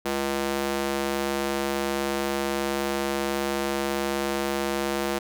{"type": "tone with high-pass filter", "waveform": "square", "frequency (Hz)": 69.3, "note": "C#2", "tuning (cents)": 0, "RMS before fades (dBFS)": -27, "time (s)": [0.05, 5.19], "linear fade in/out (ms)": 10, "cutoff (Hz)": 330, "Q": 1, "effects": []}